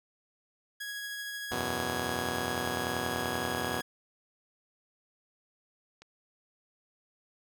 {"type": "tone with tremolo", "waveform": "sawtooth", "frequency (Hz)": 1661.2, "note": "G#6", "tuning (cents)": 0, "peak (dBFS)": -32, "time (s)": [0.8, 3.82], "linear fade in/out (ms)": 10, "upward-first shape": "triangle", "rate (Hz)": 13, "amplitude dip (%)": 25}
{"type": "chord", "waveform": "5% pulse", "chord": "E suspended second", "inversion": "none", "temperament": "just", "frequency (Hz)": [82.41, 92.71, 123.61], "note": ["E2", "F#2", "B2"], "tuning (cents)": [0, 4, 2], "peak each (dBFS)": [-27, -27, -25], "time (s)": [1.51, 3.81], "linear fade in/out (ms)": 5}
{"type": "click", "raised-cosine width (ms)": 0.2, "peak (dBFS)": -33, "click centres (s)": 6.02}
{"effects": []}